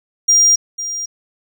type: tone with echo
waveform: triangle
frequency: 5700 Hz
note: F8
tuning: 34 cents sharp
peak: -7 dBFS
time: 0.28-0.56 s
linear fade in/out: 10 ms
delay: 500 ms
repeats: 1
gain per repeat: -13 dB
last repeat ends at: 1.06 s
effects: none